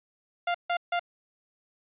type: tone bursts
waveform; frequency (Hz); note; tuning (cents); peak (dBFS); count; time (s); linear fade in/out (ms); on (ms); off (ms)
sawtooth; 698.5; F5; 0; -21; 3; 0.47-0.995; 5; 75; 150
effects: resampled to 8000 Hz